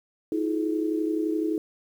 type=tone cluster; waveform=sine; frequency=318.3 / 350 / 424.7 Hz; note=D#4 / F4 / G#4; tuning=+39 / +4 / +39 cents; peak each=-25 / -32 / -30 dBFS; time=0.32-1.58 s; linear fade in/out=2 ms; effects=9-bit